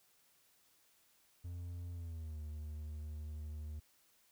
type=tone with pitch glide; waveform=triangle; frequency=87.31 to 76.01 Hz; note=F2 to D#2; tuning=0 to -40 cents; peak=-40 dBFS; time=1.44-3.8 s; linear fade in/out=10 ms; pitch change=-240 cents; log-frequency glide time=1.92-2.4 s; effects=white hiss -71 dBFS RMS until 4.31 s